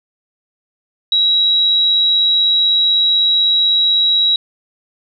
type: tone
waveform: sine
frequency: 3868 Hz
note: B7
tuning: 37 cents flat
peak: -10 dBFS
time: 1.12-4.36 s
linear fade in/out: 2 ms
effects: none